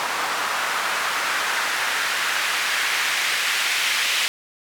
white noise with band-pass filter sweep, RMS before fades -23 dBFS, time 0-4.28 s, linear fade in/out 0 ms, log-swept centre 1100 to 2400 Hz, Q 1.4, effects none

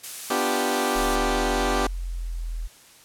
blue noise, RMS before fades -32 dBFS, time 0.03-1.16 s, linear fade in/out 10 ms
15% pulse chord, G dominant seventh, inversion first, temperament equal, 246.9 / 293.7 / 349.2 / 392 Hz, B3 / D4 / F4 / G4, 0 / 0 / 0 / 0 cents, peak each -21 / -22 / -25 / -19 dBFS, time 0.3-1.87 s, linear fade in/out 5 ms
sine linear two-way sweep, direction up then down, 34.76 to 44.29 to 40.46 Hz, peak -27 dBFS, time 0.95-2.68 s, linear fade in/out 20 ms, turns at 1.84 s
effects white hiss -51 dBFS RMS until 3.04 s + low-pass 11000 Hz 12 dB/octave

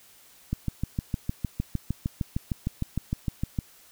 click train, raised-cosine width 5 ms, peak -14 dBFS, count 21, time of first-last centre 0.53-3.588 s, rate 6.54 Hz, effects white hiss -55 dBFS RMS until 3.91 s

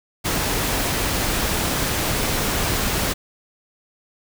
pink noise, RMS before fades -22 dBFS, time 0.24-3.14 s, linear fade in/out 20 ms, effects none

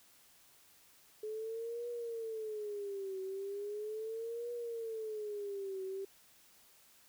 sine tone with vibrato, 426.4 Hz, G#4, 46 cents sharp, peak -38 dBFS, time 1.23-6.05 s, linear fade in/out 5 ms, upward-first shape triangle, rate 0.38 Hz, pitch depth 210 cents each way, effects white hiss -64 dBFS RMS until 7.08 s

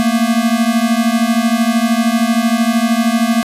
square beating tone pair, 224.1 / 237.1 Hz, A3 / A#3, +32 / +30 cents, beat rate 13 Hz, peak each -15 dBFS, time 0-3.43 s, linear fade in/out 0 ms, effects resampled to 32000 Hz

